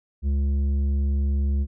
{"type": "tone with tanh clipping", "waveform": "sine", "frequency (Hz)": 69.9, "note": "C#2", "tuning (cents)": 15, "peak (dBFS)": -21, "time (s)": [0.22, 1.67], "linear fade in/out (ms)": 50, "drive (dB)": 8, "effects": []}